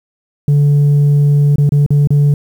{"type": "tone with dropouts", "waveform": "sine", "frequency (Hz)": 144.7, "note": "D3", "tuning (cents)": -25, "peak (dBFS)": -4, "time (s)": [0.48, 2.34], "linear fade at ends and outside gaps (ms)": 2, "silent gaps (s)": [[1.558, 1.582], [1.692, 1.721], [1.863, 1.905], [2.073, 2.105]], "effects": ["tanh soft clip ceiling -6 dBFS", "7-bit"]}